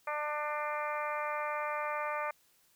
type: harmonic tone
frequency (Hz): 298.5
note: D4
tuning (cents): +28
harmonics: 2 / 3 / 4 / 5 / 6 / 7 / 8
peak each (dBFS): -38 / -39 / -37 / -44 / -45 / -44 / -45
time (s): 0.07-2.31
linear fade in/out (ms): 5
effects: white hiss -68 dBFS RMS until 2.75 s